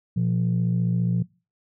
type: tone pair together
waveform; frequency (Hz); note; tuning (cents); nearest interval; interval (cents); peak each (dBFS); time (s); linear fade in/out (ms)
sine; 119.8 / 174.58; A#2 / F3; +48 / 0; perfect fifth; 652; -22 / -21; 0.16-1.23; 10
effects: noise-tail reverb RT60 0.3 s tail -21 dB re dry + tanh soft clip ceiling -15 dBFS